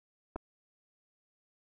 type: clicks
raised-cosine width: 1 ms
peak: -25 dBFS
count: 2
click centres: 0.359 / 0.362 s
effects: none